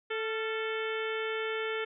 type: harmonic tone with a mistuned harmonic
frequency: 440 Hz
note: A4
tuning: in tune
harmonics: 1 / 2 / 3 / 4 / 5 / 6 / 7 / 8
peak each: -33 / -45 / -39 / -40 / -40 / -45 / -44 / -48 dBFS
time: 0.1-1.85 s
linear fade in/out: 10 ms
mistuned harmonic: 3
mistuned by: +64 cents
effects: none